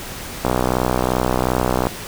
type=click train; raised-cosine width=1 ms; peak=-3 dBFS; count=90; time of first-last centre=0.45-1.869 s; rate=62.7 Hz; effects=pink hiss -31 dBFS RMS until 2.07 s